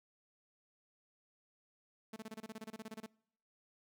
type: tone bursts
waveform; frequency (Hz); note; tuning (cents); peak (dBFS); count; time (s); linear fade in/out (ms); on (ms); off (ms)
sawtooth; 220; A3; 0; -40; 16; 2.13-3.063; 5; 33; 27
effects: noise-tail reverb RT60 0.7 s tail -25 dB re dry